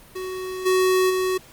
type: tone with level steps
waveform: square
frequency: 372.4 Hz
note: F#4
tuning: 11 cents sharp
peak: -29 / -17 / -21 dBFS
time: 0.15-1.38 s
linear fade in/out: 10 ms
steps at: 0.65 / 1.09 s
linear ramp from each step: 20 ms
effects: pink hiss -48 dBFS RMS until 1.52 s + Opus 32 kbps